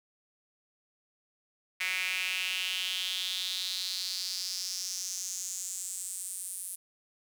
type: tone with high-pass filter sweep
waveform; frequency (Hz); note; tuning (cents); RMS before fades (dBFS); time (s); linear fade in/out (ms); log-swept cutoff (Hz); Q
sawtooth; 185; F#3; 0; -35; 1.8-6.76; 10; 2200 to 10000; 4.6
effects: none